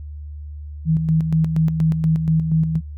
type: tone with tremolo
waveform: sine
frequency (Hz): 159.9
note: D#3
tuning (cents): +48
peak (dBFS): -13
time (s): 0.85-2.81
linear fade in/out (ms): 50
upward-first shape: square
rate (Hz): 4.2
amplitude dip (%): 50
effects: noise-tail reverb RT60 0.1 s tail -17 dB re dry + added 74 Hz sine -30 dBFS peak until 2.97 s